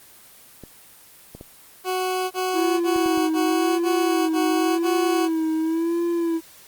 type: clicks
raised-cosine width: 2 ms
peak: -24 dBFS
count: 6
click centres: 0.637 / 1.35 / 1.411 / 2.961 / 3.06 / 3.176 s
type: tone bursts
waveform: 20% pulse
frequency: 370 Hz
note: F#4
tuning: in tune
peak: -17 dBFS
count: 7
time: 1.84-5.292 s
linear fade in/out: 50 ms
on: 470 ms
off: 27 ms
type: tone with vibrato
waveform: triangle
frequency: 329.6 Hz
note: E4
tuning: in tune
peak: -18 dBFS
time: 2.53-6.41 s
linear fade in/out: 50 ms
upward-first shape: sine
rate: 0.92 Hz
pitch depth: 66 cents each way
effects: white hiss -48 dBFS RMS until 6.67 s + Opus 24 kbps